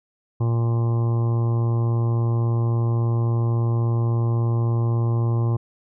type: harmonic tone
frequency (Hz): 116.4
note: A#2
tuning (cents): -2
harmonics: 1 / 2 / 3 / 4 / 5 / 6 / 7 / 8 / 9 / 10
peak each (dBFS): -18 / -34 / -31 / -38 / -41 / -45 / -40 / -46 / -39 / -50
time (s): 0.4-5.57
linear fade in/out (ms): 10
effects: none